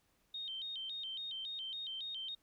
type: tone with vibrato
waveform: sine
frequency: 3404 Hz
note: G#7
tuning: 42 cents sharp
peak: -40 dBFS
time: 0.34-2.35 s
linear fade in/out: 5 ms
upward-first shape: square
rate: 3.6 Hz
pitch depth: 150 cents each way
effects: pink hiss -75 dBFS RMS until 2.42 s